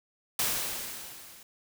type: noise with level ramp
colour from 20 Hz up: white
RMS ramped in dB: -27 to -52 dBFS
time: 0.39-1.43 s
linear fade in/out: 2 ms
effects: none